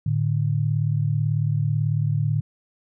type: tone pair together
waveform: sine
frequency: 110 / 148.18 Hz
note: A2 / D3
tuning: 0 / +16 cents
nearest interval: perfect fourth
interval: 516 cents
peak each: -22 dBFS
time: 0.06-2.41 s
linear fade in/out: 5 ms
effects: none